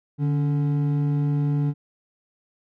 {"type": "tone pair together", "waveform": "triangle", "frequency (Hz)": [146.8, 282], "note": ["D3", "C#4"], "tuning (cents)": [0, 30], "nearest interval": "major seventh", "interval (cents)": 1130, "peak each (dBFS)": [-18, -27], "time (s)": [0.18, 1.74], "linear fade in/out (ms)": 50, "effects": []}